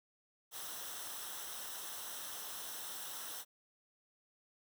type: noise with comb filter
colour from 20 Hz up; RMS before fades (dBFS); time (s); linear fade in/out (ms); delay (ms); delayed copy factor
white; -45; 0.51-3.45; 50; 0.43; -0.65
effects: none